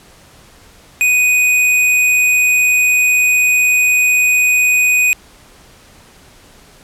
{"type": "tone", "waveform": "square", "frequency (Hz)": 2489, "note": "D#7", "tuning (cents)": 0, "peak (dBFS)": -10, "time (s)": [1.01, 5.13], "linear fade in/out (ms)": 0, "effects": ["pink hiss -44 dBFS RMS until 6.83 s", "low-pass 12000 Hz 12 dB/octave"]}